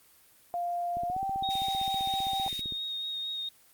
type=tone with pitch glide; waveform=sine; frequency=698.5 to 779.5 Hz; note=F5 to G5; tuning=0 to -10 cents; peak=-29 dBFS; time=0.54-2.48 s; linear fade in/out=0 ms; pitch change=+190 cents; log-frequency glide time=1.07-1.21 s
type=click train; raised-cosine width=3 ms; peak=-30 dBFS; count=28; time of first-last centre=0.97-2.723 s; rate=15.4 Hz
type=tone with vibrato; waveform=sine; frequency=3729 Hz; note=A#7; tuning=in tune; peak=-32 dBFS; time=1.43-3.49 s; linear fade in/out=5 ms; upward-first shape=sine; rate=4.4 Hz; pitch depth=16 cents each way
type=high-pass noise; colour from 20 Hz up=pink; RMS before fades=-45 dBFS; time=1.5-2.61 s; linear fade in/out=5 ms; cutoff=2000 Hz; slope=48 dB/octave
effects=white hiss -60 dBFS RMS until 3.73 s + Opus 24 kbps